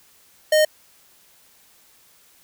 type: tone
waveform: square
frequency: 616 Hz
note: D#5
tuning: 17 cents flat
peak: -14 dBFS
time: 0.52-0.65 s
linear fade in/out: 5 ms
effects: white hiss -55 dBFS RMS until 2.43 s